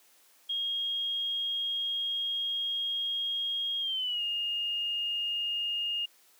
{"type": "tone with pitch glide", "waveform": "sine", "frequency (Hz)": [3260, 2838], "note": ["G#7", "F7"], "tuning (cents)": [-33, 27], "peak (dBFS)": -29, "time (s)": [0.49, 6.06], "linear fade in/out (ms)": 10, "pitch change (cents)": -240, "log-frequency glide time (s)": [3.8, 4.22], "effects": ["white hiss -62 dBFS RMS until 6.39 s", "high-pass 300 Hz 12 dB/octave"]}